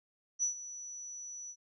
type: tone with ADSR envelope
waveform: sine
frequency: 5920 Hz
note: F#8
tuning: in tune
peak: -27 dBFS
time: 0.39-1.56 s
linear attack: 39 ms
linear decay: 110 ms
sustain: -15 dB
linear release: 62 ms
effects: none